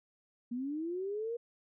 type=linear sweep; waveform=sine; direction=up; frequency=233.1 to 478.6 Hz; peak=-34 dBFS; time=0.51-1.37 s; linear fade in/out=10 ms; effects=none